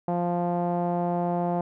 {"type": "tone with low-pass filter", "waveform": "sawtooth", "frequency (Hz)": 174.61, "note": "F3", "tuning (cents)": 0, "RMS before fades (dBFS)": -26, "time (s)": [0.08, 1.61], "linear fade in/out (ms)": 2, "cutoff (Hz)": 760, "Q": 4, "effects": []}